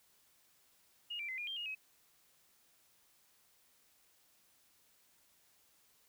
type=tone with pitch steps; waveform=sine; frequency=2860 / 2350 / 2052 / 2424 / 3176 / 2861 / 2552 Hz; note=F7 / D7 / C7 / D#7 / G7 / F7 / D#7; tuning=+41 / +1 / -34 / -46 / +22 / +41 / +43 cents; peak=-39 dBFS; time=1.1-1.751 s; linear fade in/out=10 ms; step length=93 ms; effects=white hiss -70 dBFS RMS until 6.08 s